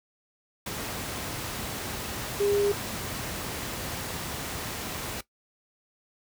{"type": "tone in noise", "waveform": "sine", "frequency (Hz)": 405.8, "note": "G#4", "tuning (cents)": -40, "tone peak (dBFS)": -22, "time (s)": [2.4, 2.72], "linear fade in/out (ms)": 5, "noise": "pink", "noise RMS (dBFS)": -34, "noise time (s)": [0.66, 5.21], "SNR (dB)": 9, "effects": ["noise-tail reverb RT60 0.1 s tail -17 dB re dry", "high-pass 60 Hz 12 dB/octave"]}